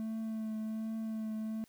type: tone with vibrato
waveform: triangle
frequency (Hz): 220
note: A3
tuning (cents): 0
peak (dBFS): -33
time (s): 0-1.64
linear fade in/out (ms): 0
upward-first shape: triangle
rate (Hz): 1.3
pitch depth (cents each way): 21
effects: white hiss -67 dBFS RMS until 1.68 s